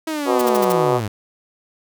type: linear sweep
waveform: sawtooth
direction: down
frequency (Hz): 323.4 to 98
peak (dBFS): -18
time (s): 0.07-1.08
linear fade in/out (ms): 5
type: harmonic tone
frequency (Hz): 123.47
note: B2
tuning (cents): 0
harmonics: 3 / 4 / 5 / 6 / 7 / 8 / 9 / 10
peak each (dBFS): -19 / -21 / -23 / -25 / -26 / -27 / -28 / -29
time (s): 0.25-1.01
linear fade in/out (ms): 50
type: noise bursts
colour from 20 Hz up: white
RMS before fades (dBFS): -27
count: 5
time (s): 0.39-0.724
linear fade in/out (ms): 5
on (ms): 26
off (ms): 51
effects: none